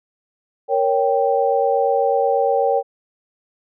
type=chord; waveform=sine; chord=G diminished; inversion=first; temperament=equal; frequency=466.2 / 554.4 / 784 Hz; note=Bb4 / Db5 / G5; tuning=0 / 0 / 0 cents; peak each=-19 dBFS; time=0.68-2.83 s; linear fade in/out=50 ms; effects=none